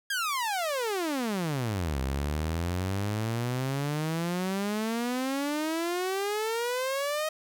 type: exponential two-way sweep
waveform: sawtooth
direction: down then up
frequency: 1661.2 to 65 to 631 Hz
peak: -24 dBFS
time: 0.1-7.29 s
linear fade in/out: 5 ms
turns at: 2 s
effects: none